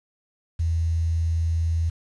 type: tone with quantisation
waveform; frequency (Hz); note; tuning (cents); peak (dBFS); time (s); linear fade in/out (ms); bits
sine; 82.41; E2; 0; -20; 0.59-1.9; 10; 8
effects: resampled to 24000 Hz